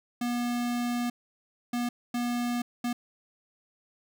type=tone bursts at uneven times; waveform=square; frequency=241.4 Hz; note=B3; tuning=39 cents flat; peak=-28 dBFS; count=4; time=0.21-1.1 / 1.73-1.89 / 2.14-2.62 / 2.84-2.93 s; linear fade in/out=5 ms; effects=none